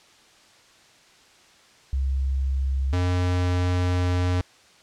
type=tone pair in turn; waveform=sine / square; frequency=67 / 89.83 Hz; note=C2 / F2; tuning=+42 / +49 cents; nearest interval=perfect fourth; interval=507 cents; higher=second; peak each=-21 dBFS; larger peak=neither; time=1.93-2.93 / 2.93-4.41 s; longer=second; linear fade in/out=0 ms; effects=white hiss -54 dBFS RMS until 4.82 s + low-pass 6000 Hz 12 dB/octave